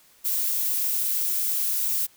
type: noise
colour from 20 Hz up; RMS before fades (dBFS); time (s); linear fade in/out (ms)
violet; -25; 0.24-2.07; 20
effects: white hiss -57 dBFS RMS until 2.16 s